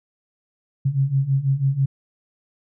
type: beating tone pair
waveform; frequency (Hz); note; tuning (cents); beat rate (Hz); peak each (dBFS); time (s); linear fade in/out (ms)
sine; 132.8 / 138.9; C3 / C#3; +26 / +4; 6.1; -22 / -19; 0.85-1.86; 10
effects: none